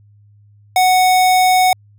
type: tone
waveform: square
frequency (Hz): 740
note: F#5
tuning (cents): 0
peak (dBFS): -10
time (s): 0.76-1.73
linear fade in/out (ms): 2
effects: added 103 Hz sine -45 dBFS peak until 1.98 s